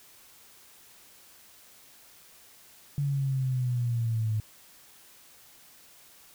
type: exponential sweep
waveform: sine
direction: down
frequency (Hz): 143.9 to 107.2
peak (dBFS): -25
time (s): 2.98-4.4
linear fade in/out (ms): 0
effects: white hiss -55 dBFS RMS until 6.34 s